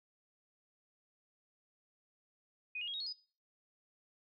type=tone with pitch steps; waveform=sine; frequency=2489 / 2859 / 3284 / 3773 / 4334 / 4978 Hz; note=D#7 / F7 / G#7 / A#7 / C#8 / D#8; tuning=0 / +40 / -20 / +20 / -40 / 0 cents; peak=-38 dBFS; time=2.75-3.128 s; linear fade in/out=5 ms; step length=63 ms; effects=noise-tail reverb RT60 0.4 s tail -21 dB re dry

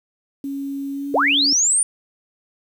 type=tone with pitch glide; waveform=sine; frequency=277.2 to 282.2 Hz; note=C#4 to C#4; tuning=0 to +31 cents; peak=-24 dBFS; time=0.44-1.53 s; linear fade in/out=2 ms; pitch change=+31 cents; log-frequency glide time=0.93-1.08 s
type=linear sweep; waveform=sine; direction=up; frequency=365.5 to 9397 Hz; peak=-14 dBFS; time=1.14-1.83 s; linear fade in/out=2 ms
effects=8-bit

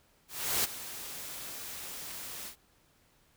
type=noise with ADSR envelope; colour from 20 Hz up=white; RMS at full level=-28 dBFS; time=0.28-2.56 s; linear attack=360 ms; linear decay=20 ms; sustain=-14 dB; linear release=96 ms; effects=pink hiss -67 dBFS RMS until 3.36 s

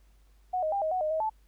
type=tone with pitch steps; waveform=sine; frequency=735 / 625 / 797 / 630 / 739 / 616 / 635 / 872 Hz; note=F#5 / D#5 / G5 / D#5 / F#5 / D#5 / D#5 / A5; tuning=-12 / +8 / +28 / +21 / -2 / -17 / +35 / -16 cents; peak=-26 dBFS; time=0.53-1.298 s; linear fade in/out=10 ms; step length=96 ms; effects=added 50 Hz sine -57 dBFS peak until 1.47 s + pink hiss -70 dBFS RMS until 1.47 s

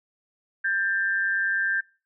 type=tone pair together; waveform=sine; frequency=1584.6 / 1774 Hz; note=G6 / A6; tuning=+18 / +14 cents; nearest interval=major second; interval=196 cents; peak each=-23 / -29 dBFS; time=0.64-1.81 s; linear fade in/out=10 ms; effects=noise-tail reverb RT60 0.4 s tail -25 dB re dry

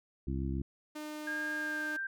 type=harmonic tone; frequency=67 Hz; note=C2; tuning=42 cents sharp; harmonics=1 / 2 / 3 / 4 / 5; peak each=-35 / -38 / -40 / -41 / -42 dBFS; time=0.27-0.62 s; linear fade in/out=5 ms
type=tone; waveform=sawtooth; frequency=303.3 Hz; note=D#4; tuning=44 cents flat; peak=-36 dBFS; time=0.95-1.97 s; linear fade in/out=10 ms
type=tone with pitch glide; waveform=sine; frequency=1616 to 1577.3 Hz; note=G#6 to G6; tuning=-48 to +10 cents; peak=-34 dBFS; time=1.27-2.07 s; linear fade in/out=5 ms; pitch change=-42 cents; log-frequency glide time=1.56-1.85 s
effects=none

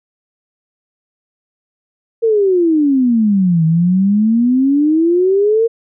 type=exponential two-way sweep; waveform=sine; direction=down then up; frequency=466.2 to 158.3 to 466.2 Hz; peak=-9 dBFS; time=2.22-5.68 s; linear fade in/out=20 ms; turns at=3.65 s; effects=none

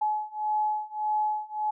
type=beating tone pair; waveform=sine; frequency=850 / 851.7 Hz; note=G#5 / G#5; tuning=+40 / +43 cents; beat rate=1.7 Hz; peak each=-29 / -28 dBFS; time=0.01-1.71 s; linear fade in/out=10 ms; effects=none

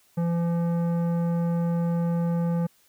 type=tone with tanh clipping; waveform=sine; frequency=170 Hz; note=F3; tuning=46 cents flat; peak=-24 dBFS; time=0.17-2.67 s; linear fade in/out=10 ms; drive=13 dB; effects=white hiss -62 dBFS RMS until 2.88 s

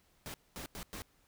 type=noise bursts at uneven times; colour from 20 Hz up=pink; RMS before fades=-44 dBFS; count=4; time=0.26-0.34 / 0.56-0.66 / 0.75-0.83 / 0.93-1.02 s; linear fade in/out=0 ms; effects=pink hiss -70 dBFS RMS until 1.27 s

